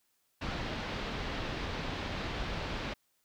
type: low-pass noise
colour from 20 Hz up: pink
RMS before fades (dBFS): -37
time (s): 0.41-2.94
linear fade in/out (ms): 10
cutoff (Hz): 4300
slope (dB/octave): 24
effects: white hiss -75 dBFS RMS until 3.24 s